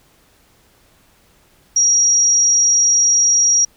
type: tone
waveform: sine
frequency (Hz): 5690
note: F8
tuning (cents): +31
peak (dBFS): -10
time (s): 1.76-3.65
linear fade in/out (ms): 5
effects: pink hiss -54 dBFS RMS until 3.76 s